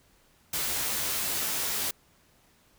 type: noise with comb filter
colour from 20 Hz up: white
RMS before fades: -30 dBFS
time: 0.53-1.91 s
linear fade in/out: 5 ms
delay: 14 ms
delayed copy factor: +0.6
effects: pink hiss -63 dBFS RMS until 2.78 s